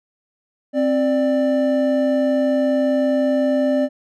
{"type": "tone pair together", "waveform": "triangle", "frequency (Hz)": [263.4, 591.3], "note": ["C4", "D5"], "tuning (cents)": [12, 12], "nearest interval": "octave + major second", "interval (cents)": 1400, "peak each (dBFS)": -16, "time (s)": [0.73, 3.89], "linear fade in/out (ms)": 50, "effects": []}